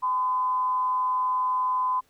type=tone with frequency modulation; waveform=sine; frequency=1016 Hz; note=B5; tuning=49 cents sharp; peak=-22 dBFS; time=0.02-2.01 s; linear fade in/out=20 ms; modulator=197 Hz; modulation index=0.22; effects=pink hiss -65 dBFS RMS until 2.09 s